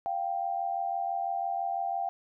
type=tone pair together; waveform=sine; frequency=697 / 783 Hz; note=F5 / G5; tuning=-4 / -2 cents; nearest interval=major second; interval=202 cents; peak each=-32 / -31 dBFS; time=0.06-2.09 s; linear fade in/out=0 ms; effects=none